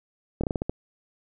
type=slowing click train; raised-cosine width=2 ms; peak=-13 dBFS; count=7; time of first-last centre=0.41-0.695 s; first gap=26 ms; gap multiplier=1.24; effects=none